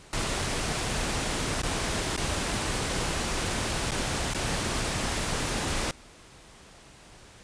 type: noise with dropouts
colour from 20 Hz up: pink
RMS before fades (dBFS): -29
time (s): 0.13-5.91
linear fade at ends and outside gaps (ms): 1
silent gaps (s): 1.618-1.633 / 2.165-2.176 / 3.909-3.917 / 4.336-4.346
effects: pink hiss -51 dBFS RMS until 7.43 s + resampled to 22050 Hz